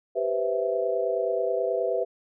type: chord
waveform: sine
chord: C major seventh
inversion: second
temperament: equal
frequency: 392 / 493.9 / 523.3 / 659.3 Hz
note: G4 / B4 / C5 / E5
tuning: 0 / 0 / 0 / 0 cents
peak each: -30 / -27 / -32 / -28 dBFS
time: 0.15-2.05 s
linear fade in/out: 20 ms
effects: none